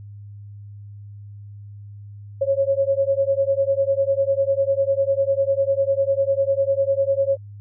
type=beating tone pair; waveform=sine; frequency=543 / 553 Hz; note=C#5 / C#5; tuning=-36 / -4 cents; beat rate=10 Hz; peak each=-20 dBFS; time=2.41-7.37 s; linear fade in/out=10 ms; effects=added 102 Hz sine -36 dBFS peak until 7.6 s